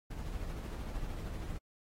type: noise with tremolo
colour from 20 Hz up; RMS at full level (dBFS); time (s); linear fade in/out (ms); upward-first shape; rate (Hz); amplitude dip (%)
brown; -38; 0.1-1.58; 10; triangle; 13; 40
effects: AAC 48 kbps